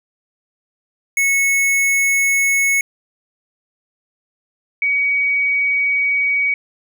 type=tone pair in turn; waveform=square / sine; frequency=2200 / 2258 Hz; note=C#7 / C#7; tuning=-14 / +31 cents; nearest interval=unison; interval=45 cents; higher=second; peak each=-14 dBFS; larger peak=neither; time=1.17-2.81 / 4.82-6.54 s; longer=second; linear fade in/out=2 ms; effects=none